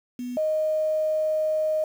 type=tone pair in turn; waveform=sine; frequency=246.9 / 622.1 Hz; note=B3 / D#5; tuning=0 / 0 cents; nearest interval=octave + major third; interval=1600 cents; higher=second; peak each=-29 / -21 dBFS; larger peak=second; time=0.19-0.37 / 0.37-1.84 s; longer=second; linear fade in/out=2 ms; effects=8-bit